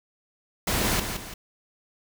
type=noise with echo; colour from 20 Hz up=pink; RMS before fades=-25 dBFS; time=0.67-1 s; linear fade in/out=5 ms; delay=170 ms; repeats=2; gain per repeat=-7 dB; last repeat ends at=1.34 s; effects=none